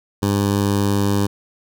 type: tone with notch filter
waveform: 15% pulse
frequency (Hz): 100.6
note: G2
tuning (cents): +45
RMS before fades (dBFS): -18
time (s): 0.22-1.27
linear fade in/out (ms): 10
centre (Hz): 2100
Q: 1.3
effects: none